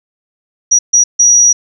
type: tone bursts at uneven times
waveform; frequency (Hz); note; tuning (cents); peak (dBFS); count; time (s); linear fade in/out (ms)
sine; 5790; F#8; -38; -4; 3; 0.71-0.79 / 0.93-1.04 / 1.19-1.53; 10
effects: none